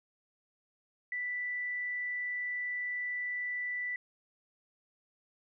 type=tone; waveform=sine; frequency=1975.5 Hz; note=B6; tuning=in tune; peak=-33 dBFS; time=1.12-3.96 s; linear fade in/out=2 ms; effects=none